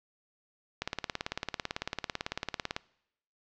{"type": "click train", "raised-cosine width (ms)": 0.2, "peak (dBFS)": -14, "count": 36, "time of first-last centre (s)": [0.82, 2.764], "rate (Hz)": 18, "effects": ["noise-tail reverb RT60 0.8 s tail -23 dB re dry", "low-pass 5000 Hz 12 dB/octave"]}